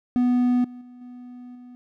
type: tone with level steps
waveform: triangle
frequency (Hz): 246.9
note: B3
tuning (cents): 0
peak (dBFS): -15 / -35 / -40 / -36 / -39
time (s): 0.16-1.75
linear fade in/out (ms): 0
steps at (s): 0.64 / 0.81 / 1.01 / 1.55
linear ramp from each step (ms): 5
effects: none